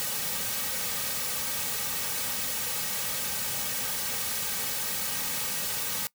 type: noise with comb filter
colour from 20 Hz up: white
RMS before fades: -31 dBFS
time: 0-6.07 s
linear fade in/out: 0 ms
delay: 2.9 ms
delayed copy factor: -1
effects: noise-tail reverb RT60 0.1 s tail -21 dB re dry